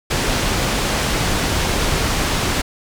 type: low-pass noise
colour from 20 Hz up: pink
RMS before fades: -19 dBFS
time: 0.1-2.62 s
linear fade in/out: 10 ms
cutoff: 8000 Hz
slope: 12 dB/octave
effects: none